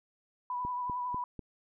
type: tone with vibrato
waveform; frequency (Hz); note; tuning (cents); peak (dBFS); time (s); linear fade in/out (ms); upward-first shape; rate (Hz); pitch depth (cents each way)
sine; 987.8; B5; 0; -32; 0.5-1.24; 2; triangle; 11; 31
type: click train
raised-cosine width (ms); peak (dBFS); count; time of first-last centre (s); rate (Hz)
3; -28; 4; 0.65-1.393; 4.04
effects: none